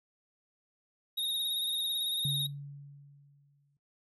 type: tone with vibrato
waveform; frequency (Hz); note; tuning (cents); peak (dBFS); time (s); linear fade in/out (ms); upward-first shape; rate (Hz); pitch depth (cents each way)
square; 3731; A#7; +1; -31; 1.17-2.47; 10; sine; 18; 40
type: tone with exponential decay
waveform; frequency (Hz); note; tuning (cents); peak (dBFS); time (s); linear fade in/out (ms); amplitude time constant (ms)
sine; 142.1; C#3; +43; -30; 2.25-3.77; 2; 330
effects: noise-tail reverb RT60 0.2 s tail -20 dB re dry